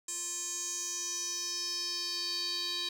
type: tone with band-pass filter sweep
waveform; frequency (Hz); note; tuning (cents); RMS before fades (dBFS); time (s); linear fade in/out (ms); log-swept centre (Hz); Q
square; 350; F4; +4; -36; 0.08-2.89; 5; 7600 to 4100; 6.4
effects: 9-bit